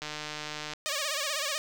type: click train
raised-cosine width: 0.2 ms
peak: -19 dBFS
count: 109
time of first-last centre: 0.02-0.735 s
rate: 151 Hz
type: tone with vibrato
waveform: 5% pulse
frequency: 587.3 Hz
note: D5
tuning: in tune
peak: -18 dBFS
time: 0.86-1.58 s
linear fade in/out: 0 ms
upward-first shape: sine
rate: 16 Hz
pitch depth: 120 cents each way
effects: none